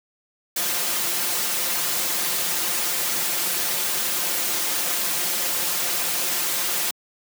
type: noise with comb filter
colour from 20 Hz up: white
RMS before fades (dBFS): -24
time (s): 0.56-6.91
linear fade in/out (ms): 5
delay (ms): 5.7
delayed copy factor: +0.7
effects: high-pass 200 Hz 12 dB/octave